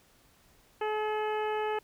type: harmonic tone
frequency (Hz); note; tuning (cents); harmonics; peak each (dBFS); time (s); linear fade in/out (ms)
427.7; A4; -49; 1 / 2 / 3 / 4 / 5 / 6 / 7; -31 / -33 / -41 / -42 / -47 / -45 / -48; 0.81-1.79; 5
effects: pink hiss -63 dBFS RMS until 1.83 s